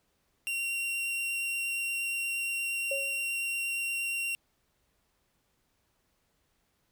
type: tone with vibrato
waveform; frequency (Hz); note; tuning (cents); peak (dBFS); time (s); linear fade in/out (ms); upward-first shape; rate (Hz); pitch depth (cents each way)
45% pulse; 2752; F7; -26; -30; 0.47-4.35; 0; triangle; 8.5; 9
type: tone with exponential decay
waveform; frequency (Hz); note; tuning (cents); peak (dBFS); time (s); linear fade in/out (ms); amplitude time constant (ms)
sine; 551; C#5; -11; -29; 2.91-3.3; 5; 83
effects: pink hiss -74 dBFS RMS until 6.91 s